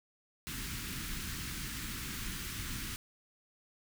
pink band-stop noise, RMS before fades -40 dBFS, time 0.47-2.96 s, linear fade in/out 0 ms, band 300 to 1300 Hz, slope 24 dB/octave, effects none

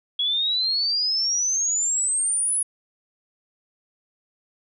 sine exponential sweep, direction up, 3331 to 10440 Hz, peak -20 dBFS, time 0.19-2.63 s, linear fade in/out 5 ms, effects none

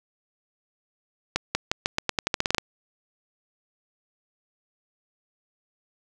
accelerating click train, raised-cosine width 0.2 ms, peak -5 dBFS, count 14, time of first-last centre 1.36-2.582 s, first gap 190 ms, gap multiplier 0.87, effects none

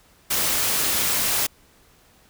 white noise with amplitude modulation, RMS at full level -20 dBFS, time 0.3-1.47 s, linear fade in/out 10 ms, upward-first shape sine, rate 286 Hz, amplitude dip 45%, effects pink hiss -56 dBFS RMS until 2.29 s

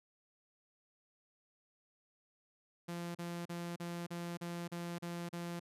sawtooth tone bursts, 172.2 Hz, F3, 24 cents flat, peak -36 dBFS, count 9, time 2.88-5.598 s, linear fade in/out 10 ms, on 270 ms, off 36 ms, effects resampled to 32000 Hz

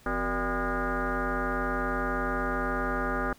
sine tone with frequency modulation, 587.3 Hz, D5, in tune, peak -26 dBFS, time 0.06-3.33 s, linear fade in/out 2 ms, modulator 211 Hz, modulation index 4.7, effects pink hiss -57 dBFS RMS until 3.38 s

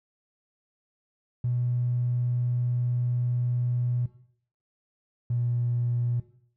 triangle tone pair in turn, 122.3 / 120.41 Hz, B2 / B2, -16 / -43 cents, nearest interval unison, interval 27 cents, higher first, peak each -20 dBFS, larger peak neither, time 1.44-4.06 / 5.3-6.2 s, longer first, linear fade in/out 5 ms, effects noise-tail reverb RT60 0.6 s tail -19 dB re dry + tanh soft clip ceiling -21 dBFS

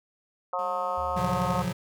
harmonic tone, 180 Hz, F#3, 47 cents flat, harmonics 3 / 4 / 5 / 6 / 7, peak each -33 / -33 / -33 / -33 / -33 dBFS, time 0.53-1.62 s, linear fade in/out 2 ms
10% pulse tone with vibrato, 196 Hz, G3, in tune, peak -37 dBFS, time 0.59-1.68 s, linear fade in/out 0 ms, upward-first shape triangle, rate 1.7 Hz, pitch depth 19 cents each way
sine tone, 75.8 Hz, D#2, 45 cents flat, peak -38 dBFS, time 0.97-1.67 s, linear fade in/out 10 ms
square chord, Gb major seventh, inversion first, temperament just, 115.62 / 138.75 / 173.43 / 185 Hz, Bb2 / Db3 / F3 / Gb3, -14 / +2 / -12 / 0 cents, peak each -37 / -36 / -33 / -32 dBFS, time 1.16-1.73 s, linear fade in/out 10 ms
effects none

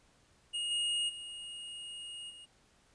square tone with level steps, 2862 Hz, F7, 42 cents sharp, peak -34 / -31 / -43 / -50 dBFS, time 0.53-2.46 s, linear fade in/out 20 ms, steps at 0.7 / 1.08 / 2.29 s, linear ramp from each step 20 ms, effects pink hiss -67 dBFS RMS until 2.94 s + resampled to 22050 Hz

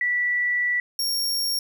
sine / sawtooth tone pair in turn, 1959 / 5541 Hz, B6 / F8, -15 / -15 cents, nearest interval octave + tritone, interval 1800 cents, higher second, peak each -20 dBFS, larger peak neither, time 0.01-0.8 / 0.99-1.59 s, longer first, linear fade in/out 2 ms, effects 10-bit

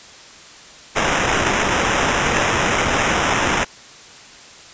blue noise with sample-and-hold, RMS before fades -18 dBFS, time 0.95-3.65 s, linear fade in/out 20 ms, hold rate 4410 Hz, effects white hiss -41 dBFS RMS until 4.73 s + resampled to 16000 Hz

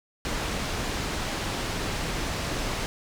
pink low-pass noise, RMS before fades -30 dBFS, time 0.25-2.86 s, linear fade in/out 0 ms, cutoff 6700 Hz, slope 12 dB/octave, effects none

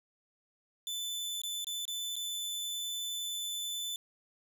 sawtooth tone with dropouts, 3511 Hz, A7, 4 cents flat, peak -32 dBFS, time 0.87-3.96 s, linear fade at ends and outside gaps 1 ms, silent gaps 1.417-1.435 / 1.645-1.669 / 1.853-1.879 / 2.157-2.164 s, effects none

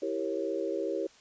sine chord, E diminished seventh, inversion none, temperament equal with one note detuned, 329.6 / 392 / 466.2 / 545.8 Hz, E4 / G4 / Bb4 / Db5, 0 / 0 / 0 / -27 cents, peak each -35 / -34 / -36 / -35 dBFS, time 0.02-1.07 s, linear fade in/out 5 ms, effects white hiss -58 dBFS RMS until 1.2 s + resampled to 16000 Hz

